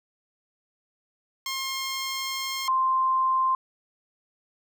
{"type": "tone pair in turn", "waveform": ["10% pulse", "sine"], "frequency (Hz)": [1068, 1046.6], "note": ["C6", "C6"], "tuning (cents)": [35, 0], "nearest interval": "unison", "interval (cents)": 35, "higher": "first", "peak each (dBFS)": -20, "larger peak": "neither", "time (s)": [[1.46, 2.68], [2.68, 3.55]], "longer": "first", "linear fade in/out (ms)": 2, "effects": []}